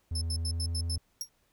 triangle tone with pitch glide, 82.6 to 84.14 Hz, E2 to E2, +4 to +36 cents, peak -28 dBFS, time 0.11-0.98 s, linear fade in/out 5 ms, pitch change +32 cents, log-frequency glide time 0.39-0.67 s
30% pulse tone bursts, 5260 Hz, E8, 5 cents flat, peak -29 dBFS, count 6, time 0.15-0.96 s, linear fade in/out 5 ms, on 65 ms, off 84 ms
sawtooth tone with exponential decay, 5610 Hz, F8, 7 cents sharp, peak -26 dBFS, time 1.21-1.29 s, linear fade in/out 1 ms, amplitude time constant 17 ms
effects pink hiss -71 dBFS RMS until 1.52 s

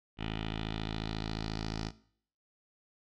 10% pulse tone with low-pass filter sweep, 54.2 Hz, A1, 25 cents flat, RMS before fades -37 dBFS, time 0.17-1.92 s, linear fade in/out 50 ms, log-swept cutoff 3000 to 5100 Hz, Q 3.8, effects noise-tail reverb RT60 0.6 s tail -19 dB re dry

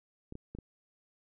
clicks, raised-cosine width 3 ms, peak -30 dBFS, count 4, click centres 0.324 / 0.354 / 0.55 / 0.587 s, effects none

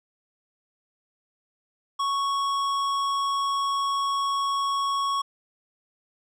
sine tone with hard clipping, 1108.7 Hz, C#6, in tune, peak -25 dBFS, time 1.99-5.22 s, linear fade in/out 10 ms, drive 12 dB, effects none

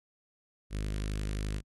sawtooth tone with notch filter, 51.5 Hz, G#1, 14 cents flat, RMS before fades -34 dBFS, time 0.7-1.62 s, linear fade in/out 50 ms, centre 840 Hz, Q 0.72, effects AAC 32 kbps

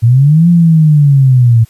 sine linear two-way sweep, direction up then down, 111.2 to 174.61 to 111.2 Hz, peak -3 dBFS, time 0.02-1.65 s, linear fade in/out 20 ms, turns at 0.49 s, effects white hiss -47 dBFS RMS until 1.69 s + resampled to 32000 Hz

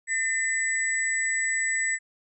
sine tone cluster, 1813 / 2029 / 7860 Hz, A#6 / B6 / B8, -49 / +46 / -9 cents, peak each -28 dBFS, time 0.07-1.99 s, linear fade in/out 50 ms, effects none

